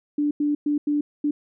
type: tone bursts at uneven times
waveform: sine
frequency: 293.7 Hz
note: D4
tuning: in tune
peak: -19 dBFS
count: 5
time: 0.18-0.31 / 0.4-0.55 / 0.66-0.78 / 0.87-1.01 / 1.24-1.31 s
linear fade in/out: 5 ms
effects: none